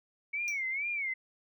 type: tone with vibrato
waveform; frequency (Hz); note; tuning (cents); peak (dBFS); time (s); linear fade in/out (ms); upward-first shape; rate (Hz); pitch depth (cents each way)
sine; 2229; C#7; +9; -31; 0.33-1.14; 10; sine; 2.2; 140
type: tone with exponential decay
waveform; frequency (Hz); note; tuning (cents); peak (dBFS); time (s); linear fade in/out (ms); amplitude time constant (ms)
square; 5790; F#8; -38; -35; 0.48-0.63; 0; 32
effects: none